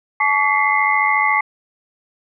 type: tone cluster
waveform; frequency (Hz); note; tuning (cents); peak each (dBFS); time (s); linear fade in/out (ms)
sine; 859 / 1134 / 2026 / 2120; A5 / C#6 / B6 / C7; -42 / +39 / +44 / +22; -19; 0.2-1.41; 5
effects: none